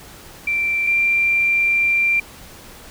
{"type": "tone pair in turn", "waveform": "sine", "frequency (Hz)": [2349, 2367], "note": ["D7", "D7"], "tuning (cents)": [0, 13], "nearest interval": "unison", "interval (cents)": 13, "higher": "second", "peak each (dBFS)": [-17, -14], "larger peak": "second", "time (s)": [[0.47, 0.87], [0.87, 2.2]], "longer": "second", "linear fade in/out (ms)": 5, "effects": ["pink hiss -41 dBFS RMS until 2.9 s"]}